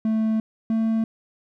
triangle tone pair in turn, 220.1 / 223.4 Hz, A3 / A3, +1 / +27 cents, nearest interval unison, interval 26 cents, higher second, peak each -17 dBFS, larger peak neither, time 0.05-0.4 / 0.7-1.04 s, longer first, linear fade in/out 2 ms, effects none

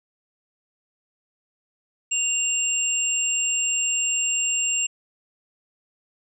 sine tone pair together, 2785 / 7521 Hz, F7 / A#8, -5 / +14 cents, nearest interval octave + perfect fourth, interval 1719 cents, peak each -24 / -23 dBFS, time 2.11-4.87 s, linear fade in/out 10 ms, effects none

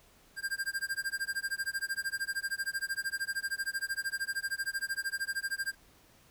square tone with tremolo, 1596 Hz, G6, 31 cents sharp, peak -30 dBFS, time 0.36-5.75 s, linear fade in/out 50 ms, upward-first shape sine, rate 13 Hz, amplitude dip 100%, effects pink hiss -62 dBFS RMS until 6.3 s

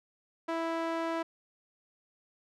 sawtooth tone with band-pass filter, 329.6 Hz, E4, in tune, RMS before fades -33 dBFS, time 0.48-1.23 s, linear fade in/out 10 ms, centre 880 Hz, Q 0.82, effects none

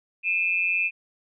sine tone pair together, 2440 / 2622 Hz, D#7 / E7, -34 / -10 cents, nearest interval minor second, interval 124 cents, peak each -24 dBFS, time 0.23-0.91 s, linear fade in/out 50 ms, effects none

